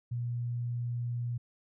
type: tone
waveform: sine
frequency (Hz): 120.2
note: B2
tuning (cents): -46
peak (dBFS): -31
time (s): 0.11-1.38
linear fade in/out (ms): 10
effects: none